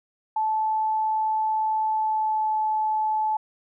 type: tone with pitch glide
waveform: sine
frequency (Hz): 871 to 865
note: A5 to A5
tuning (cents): -18 to -30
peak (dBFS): -21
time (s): 0.36-3.37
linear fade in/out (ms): 5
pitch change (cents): -12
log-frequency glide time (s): 1.87-2.56
effects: none